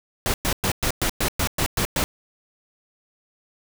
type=noise bursts; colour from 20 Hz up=pink; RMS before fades=-22 dBFS; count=10; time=0.26-2.04 s; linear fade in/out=0 ms; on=79 ms; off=110 ms; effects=none